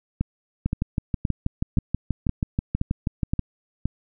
two click trains, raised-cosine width 5 ms, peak -10 / -10 dBFS, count 18 / 8, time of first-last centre 0.66-3.393 / 0.21-3.856 s, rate 6.22 / 1.92 Hz, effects none

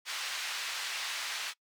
white band-pass noise, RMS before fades -37 dBFS, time 0.05-1.54 s, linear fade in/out 50 ms, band 1200 to 4200 Hz, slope 12 dB/octave, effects noise-tail reverb RT60 0.1 s tail -22 dB re dry

